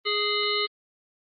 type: harmonic tone with a mistuned harmonic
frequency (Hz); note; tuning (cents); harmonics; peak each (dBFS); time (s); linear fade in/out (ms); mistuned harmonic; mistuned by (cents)
415.3; G#4; 0; 1 / 3 / 5 / 7 / 9 / 10; -29 / -31 / -30 / -31 / -31 / -30; 0.05-0.67; 20; 7; +38
effects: Opus 24 kbps